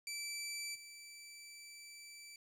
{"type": "tone with level steps", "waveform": "15% pulse", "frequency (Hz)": 2325, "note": "D7", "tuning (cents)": -18, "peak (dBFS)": [-34, -45], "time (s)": [0.07, 2.36], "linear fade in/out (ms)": 2, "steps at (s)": 0.74, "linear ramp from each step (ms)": 20, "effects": ["low-pass 12000 Hz 12 dB/octave", "11-bit"]}